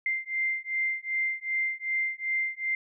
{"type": "beating tone pair", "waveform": "sine", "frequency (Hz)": [2090, 2092.6], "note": ["C7", "C7"], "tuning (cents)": [-2, 0], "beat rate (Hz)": 2.6, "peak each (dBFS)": -30, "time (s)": [0.06, 2.75], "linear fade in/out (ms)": 2, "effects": []}